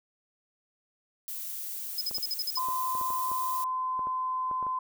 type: noise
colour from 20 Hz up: violet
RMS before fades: -37 dBFS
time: 1.28-3.64 s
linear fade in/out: 0 ms
type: tone bursts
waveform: sine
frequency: 5080 Hz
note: D#8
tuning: 35 cents sharp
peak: -28 dBFS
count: 8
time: 1.98-2.586 s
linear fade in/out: 2 ms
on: 32 ms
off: 50 ms
type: clicks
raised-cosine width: 1 ms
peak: -29 dBFS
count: 12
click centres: 2.112 / 2.183 / 2.686 / 2.952 / 3.013 / 3.104 / 3.316 / 3.993 / 4.071 / 4.513 / 4.627 / 4.667 s
type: tone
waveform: sine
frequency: 1027 Hz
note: C6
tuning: 33 cents flat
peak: -28 dBFS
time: 2.57-4.79 s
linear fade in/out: 5 ms
effects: none